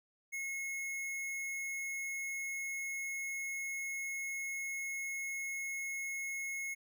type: tone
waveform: square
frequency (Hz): 2173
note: C#7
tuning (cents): -35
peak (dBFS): -38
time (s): 0.32-6.75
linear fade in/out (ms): 20
effects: none